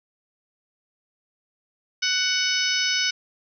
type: harmonic tone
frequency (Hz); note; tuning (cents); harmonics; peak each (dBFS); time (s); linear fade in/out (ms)
744; F#5; +9; 2 / 3 / 4 / 5 / 6 / 7 / 8; -28 / -28 / -27 / -31 / -32 / -26 / -30; 2.02-3.11; 10
effects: none